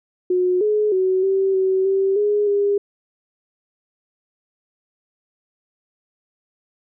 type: tone with pitch steps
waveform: sine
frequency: 363.3 / 423 / 374.5 / 386.1 / 379 / 387.6 / 414.7 / 404.9 Hz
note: F#4 / G#4 / F#4 / G4 / F#4 / G4 / G#4 / G#4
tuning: -32 / +32 / +21 / -26 / +42 / -20 / -3 / -44 cents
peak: -15 dBFS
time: 0.3-2.78 s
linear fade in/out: 5 ms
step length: 310 ms
effects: none